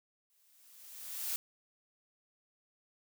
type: noise with exponential growth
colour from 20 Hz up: blue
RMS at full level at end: -34 dBFS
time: 0.3-1.36 s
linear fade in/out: 0 ms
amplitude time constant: 230 ms
effects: none